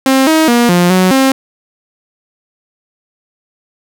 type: tone with pitch steps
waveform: sawtooth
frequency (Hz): 265.9 / 317.2 / 238.6 / 176.3 / 185.1 / 266.7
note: C4 / D#4 / A#3 / F3 / F#3 / C4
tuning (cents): +28 / +33 / +41 / +17 / +1 / +33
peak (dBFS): -3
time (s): 0.06-1.32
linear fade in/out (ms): 2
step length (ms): 210
effects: none